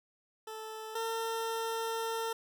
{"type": "tone pair in turn", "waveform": "20% pulse", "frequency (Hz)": [438.5, 453.2], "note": ["A4", "A#4"], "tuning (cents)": [-6, -49], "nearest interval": "minor second", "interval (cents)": 57, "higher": "second", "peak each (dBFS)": [-36, -28], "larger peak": "second", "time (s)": [[0.47, 0.95], [0.95, 2.33]], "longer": "second", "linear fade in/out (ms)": 5, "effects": []}